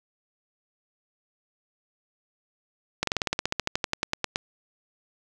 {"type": "slowing click train", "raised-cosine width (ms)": 0.2, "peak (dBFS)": -7, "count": 19, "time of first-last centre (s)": [3.03, 4.359], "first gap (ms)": 43, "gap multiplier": 1.06, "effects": []}